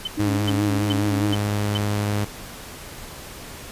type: tone bursts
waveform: sine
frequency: 3055 Hz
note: G7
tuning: 45 cents flat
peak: -23 dBFS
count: 5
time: 0.05-1.775 s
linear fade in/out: 5 ms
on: 25 ms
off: 400 ms
type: tone with vibrato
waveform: sine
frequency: 297.8 Hz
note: D4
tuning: 24 cents sharp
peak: -23 dBFS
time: 0.17-1.34 s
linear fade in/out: 10 ms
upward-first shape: sine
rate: 4.8 Hz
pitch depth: 100 cents each way
type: tone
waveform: sawtooth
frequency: 103.5 Hz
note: G#2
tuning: 5 cents flat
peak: -17 dBFS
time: 0.19-2.25 s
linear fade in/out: 10 ms
effects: pink hiss -38 dBFS RMS until 3.71 s + resampled to 32000 Hz